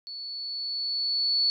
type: tone with level ramp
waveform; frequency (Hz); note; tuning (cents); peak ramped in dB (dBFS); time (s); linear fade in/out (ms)
sine; 4435; C#8; 0; -36 to -20; 0.07-1.5; 0
effects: none